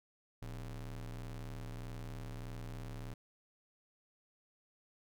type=ring-modulated tone; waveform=square; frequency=72.5 Hz; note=D2; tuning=22 cents flat; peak=-40 dBFS; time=0.42-3.14 s; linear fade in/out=5 ms; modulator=40.9 Hz; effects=none